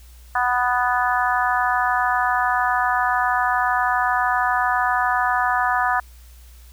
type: harmonic tone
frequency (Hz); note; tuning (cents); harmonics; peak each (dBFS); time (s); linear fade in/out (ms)
247.3; B3; +3; 3 / 4 / 5 / 6 / 7; -22 / -23 / -24 / -25 / -25; 0.35-6; 5
effects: added 60 Hz sine -42 dBFS peak until 6.72 s + white hiss -53 dBFS RMS until 6.72 s